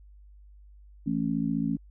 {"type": "chord", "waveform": "sine", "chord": "A major", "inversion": "second", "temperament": "just", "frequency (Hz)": [165, 220, 275], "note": ["E3", "A3", "C#4"], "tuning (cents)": [2, 0, -14], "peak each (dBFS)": [-31, -29, -29], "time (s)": [1.06, 1.77], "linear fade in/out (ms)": 10, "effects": ["added 50 Hz sine -49 dBFS peak until 1.9 s"]}